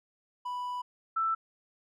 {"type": "tone pair in turn", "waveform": ["triangle", "sine"], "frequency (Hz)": [987.8, 1326.6], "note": ["B5", "E6"], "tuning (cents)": [0, 11], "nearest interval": "perfect fourth", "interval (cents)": 511, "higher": "second", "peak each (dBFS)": [-31, -26], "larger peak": "second", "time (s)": [[0.45, 0.82], [1.16, 1.35]], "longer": "first", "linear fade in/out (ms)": 10, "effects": []}